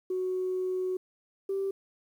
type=tone pair in turn; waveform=sine; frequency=370 / 390 Hz; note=F#4 / G4; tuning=0 / -9 cents; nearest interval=minor second; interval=91 cents; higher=second; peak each=-27 dBFS; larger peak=neither; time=0.1-0.97 / 1.49-1.71 s; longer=first; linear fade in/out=5 ms; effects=tanh soft clip ceiling -23 dBFS + 10-bit